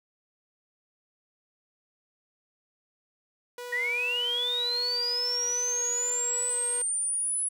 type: tone with vibrato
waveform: sawtooth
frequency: 486.4 Hz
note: B4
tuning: 26 cents flat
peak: -33 dBFS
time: 3.58-6.82 s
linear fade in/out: 2 ms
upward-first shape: sine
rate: 2.5 Hz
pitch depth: 13 cents each way
type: linear sweep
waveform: sine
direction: up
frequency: 1869 to 10270 Hz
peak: -26 dBFS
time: 3.72-7.49 s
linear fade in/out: 10 ms
effects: none